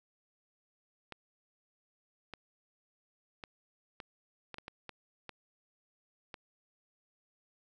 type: clicks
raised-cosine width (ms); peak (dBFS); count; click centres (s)
0.3; -27; 10; 1.123 / 2.337 / 3.438 / 4.002 / 4.543 / 4.584 / 4.681 / 4.893 / 5.293 / 6.342
effects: none